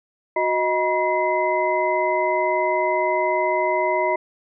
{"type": "tone cluster", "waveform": "sine", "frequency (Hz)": [367.5, 626, 964, 2049], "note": ["F#4", "D#5", "B5", "C7"], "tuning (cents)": [-12, 10, -42, -37], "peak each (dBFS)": [-25, -22, -22, -27], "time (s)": [0.36, 4.16], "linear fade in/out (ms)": 5, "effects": []}